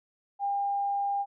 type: tone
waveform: sine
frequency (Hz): 802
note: G5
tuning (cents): +39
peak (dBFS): -26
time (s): 0.39-1.26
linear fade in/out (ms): 50
effects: none